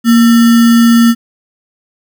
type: tone with sample-and-hold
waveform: sine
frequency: 233.1 Hz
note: A#3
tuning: in tune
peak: -3 dBFS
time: 0.04-1.15 s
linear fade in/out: 50 ms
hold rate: 1575 Hz
effects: none